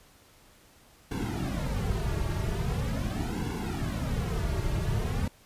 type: noise with flanger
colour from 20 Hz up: brown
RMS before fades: -30 dBFS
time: 1.11-5.28 s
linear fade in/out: 5 ms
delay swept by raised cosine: 1.6 to 4 ms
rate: 0.42 Hz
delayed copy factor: -1
effects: pink hiss -58 dBFS RMS until 5.45 s + resampled to 32000 Hz